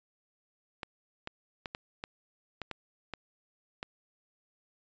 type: clicks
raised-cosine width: 0.3 ms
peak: -21 dBFS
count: 9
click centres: 0.832 / 1.274 / 1.658 / 1.749 / 2.039 / 2.617 / 2.713 / 3.137 / 3.829 s
effects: resampled to 16000 Hz